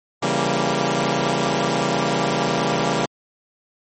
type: chord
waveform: 10% pulse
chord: C# diminished seventh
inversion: none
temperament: equal with one note detuned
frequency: 138.59 / 167.21 / 196 / 233.1 Hz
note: C#3 / E3 / G3 / Bb3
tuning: 0 / +25 / 0 / 0 cents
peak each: -16 dBFS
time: 0.22-3.06 s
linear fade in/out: 10 ms
effects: MP3 32 kbps